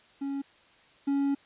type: tone pair in turn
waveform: triangle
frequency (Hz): 277.2 / 279.1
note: C#4 / C#4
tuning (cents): 0 / +12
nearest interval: unison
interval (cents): 12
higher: second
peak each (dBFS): -28 / -22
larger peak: second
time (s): 0.21-0.42 / 1.07-1.35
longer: second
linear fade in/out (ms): 10
effects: white hiss -59 dBFS RMS until 1.45 s + resampled to 8000 Hz